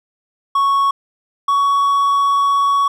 triangle tone pair in turn, 1108.7 / 1120.9 Hz, C#6 / C#6, 0 / +19 cents, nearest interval unison, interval 19 cents, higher second, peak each -10 dBFS, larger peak neither, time 0.55-0.91 / 1.48-2.88 s, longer second, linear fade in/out 5 ms, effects none

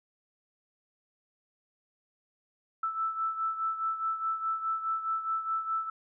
sine beating tone pair, 1318.5 / 1323.3 Hz, E6 / E6, 0 / +6 cents, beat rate 4.8 Hz, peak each -30 / -36 dBFS, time 2.83-5.9 s, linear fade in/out 5 ms, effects none

